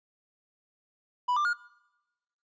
triangle tone with pitch steps, 987 / 1187.4 / 1428.5 Hz, B5 / D6 / F6, -1 / +19 / +39 cents, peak -22 dBFS, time 1.28-1.535 s, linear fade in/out 10 ms, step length 85 ms, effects noise-tail reverb RT60 1.0 s tail -23 dB re dry + resampled to 16000 Hz

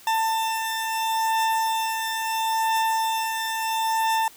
40% pulse beating tone pair, 892 / 892.74 Hz, A5 / A5, +23 / +25 cents, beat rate 0.74 Hz, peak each -29 / -22 dBFS, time 0.07-4.28 s, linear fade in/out 2 ms, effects white hiss -49 dBFS RMS until 4.36 s

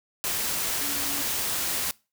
sine tone in noise, 283.1 Hz, C#4, 37 cents sharp, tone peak -38 dBFS, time 0.81-1.22 s, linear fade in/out 0 ms, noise white, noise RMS -28 dBFS, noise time 0.24-1.91 s, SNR -13 dB, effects noise-tail reverb RT60 0.3 s tail -23 dB re dry

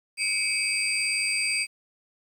sine tone cluster, 2212 / 2310 / 2557 / 4751 / 8450 Hz, C#7 / D7 / D#7 / D8 / C9, -4 / -29 / +47 / +19 / +16 cents, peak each -34 / -30 / -28 / -29 / -29 dBFS, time 0.17-1.67 s, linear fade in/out 50 ms, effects tanh soft clip ceiling -15 dBFS + 9-bit

